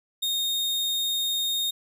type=tone; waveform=40% pulse; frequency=3698 Hz; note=A#7; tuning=15 cents flat; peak=-23 dBFS; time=0.22-1.71 s; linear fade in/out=10 ms; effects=none